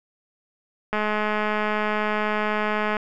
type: click train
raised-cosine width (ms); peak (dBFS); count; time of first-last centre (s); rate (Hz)
0.5; -10; 433; 0.93-2.968; 212
effects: none